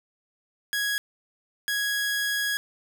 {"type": "tone bursts at uneven times", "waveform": "sawtooth", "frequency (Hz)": 1661.2, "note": "G#6", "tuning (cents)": 0, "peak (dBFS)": -21, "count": 2, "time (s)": [[0.73, 0.98], [1.68, 2.57]], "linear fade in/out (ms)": 0, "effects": []}